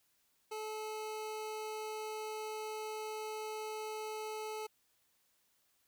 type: tone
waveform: 25% pulse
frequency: 432.2 Hz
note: A4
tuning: 31 cents flat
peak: -36 dBFS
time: 0.51-4.67 s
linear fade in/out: 10 ms
effects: white hiss -75 dBFS RMS until 5.87 s